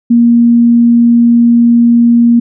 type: tone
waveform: sine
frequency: 235.8 Hz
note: A#3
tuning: 20 cents sharp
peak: -3 dBFS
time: 0.1-2.4 s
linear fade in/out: 10 ms
effects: none